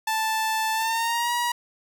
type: tone with pitch glide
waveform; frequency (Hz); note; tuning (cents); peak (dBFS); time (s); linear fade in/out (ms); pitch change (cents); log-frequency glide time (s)
sawtooth; 880 to 959.6; A5 to A#5; 0 to +50; -19; 0.07-1.52; 5; +150; 0.73-1.32
effects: none

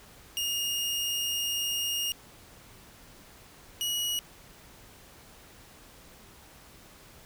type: tone pair in turn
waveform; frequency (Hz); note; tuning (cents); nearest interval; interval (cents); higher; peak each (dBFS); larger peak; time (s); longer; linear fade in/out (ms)
sawtooth; 2843 / 2908; F7 / F#7; +30 / -31; unison; 39; second; -25; neither; 0.37-2.12 / 3.81-4.19; first; 0
effects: pink hiss -53 dBFS RMS until 7.25 s

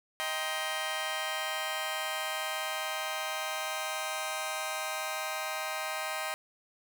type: chord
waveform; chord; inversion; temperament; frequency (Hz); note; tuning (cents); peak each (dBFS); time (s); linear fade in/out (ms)
15% pulse; C minor seventh; first; just; 627.9 / 784.9 / 941.9 / 1046.5; Eb5 / G5 / Bb5 / C6; +16 / +2 / +18 / 0; -30 / -31 / -35 / -33; 0.2-6.34; 0
effects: none

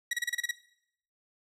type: tone bursts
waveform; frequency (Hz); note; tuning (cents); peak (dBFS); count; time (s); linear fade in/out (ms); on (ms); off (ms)
sawtooth; 1916; A#6; +47; -24; 8; 0.11-0.512; 5; 24; 30
effects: noise-tail reverb RT60 0.7 s tail -19 dB re dry + low-pass 12000 Hz 12 dB/octave

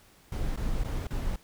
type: noise with dropouts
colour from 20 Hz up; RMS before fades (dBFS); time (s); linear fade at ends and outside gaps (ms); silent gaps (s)
brown; -30; 0.32-1.36; 2; 0.561-0.574 / 0.836-0.846 / 1.07-1.106
effects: pink hiss -59 dBFS RMS until 1.43 s

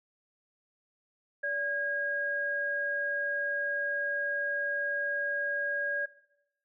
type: tone pair together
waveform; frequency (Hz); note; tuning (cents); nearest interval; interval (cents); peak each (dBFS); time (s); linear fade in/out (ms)
sine; 575 / 1633.9; D5 / G#6; -37 / -29; octave + tritone; 1808; -36 / -30; 1.43-6.06; 10
effects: noise-tail reverb RT60 0.8 s tail -17 dB re dry

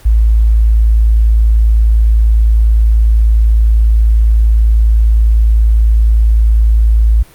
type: tone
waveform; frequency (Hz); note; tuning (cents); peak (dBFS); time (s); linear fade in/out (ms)
sine; 55; A1; 0; -5; 0.05-7.23; 10
effects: pink hiss -42 dBFS RMS until 7.34 s + Opus 48 kbps

